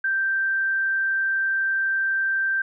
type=tone; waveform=sine; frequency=1568 Hz; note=G6; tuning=in tune; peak=-20 dBFS; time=0.04-2.62 s; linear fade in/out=5 ms; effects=none